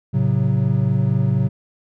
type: chord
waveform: triangle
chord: F# diminished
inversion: first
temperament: equal with one note detuned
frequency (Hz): 110 / 134.18 / 185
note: A2 / C3 / F#3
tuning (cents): 0 / +44 / 0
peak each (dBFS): -18 / -16 / -20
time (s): 0.13-1.49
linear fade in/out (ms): 20
effects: none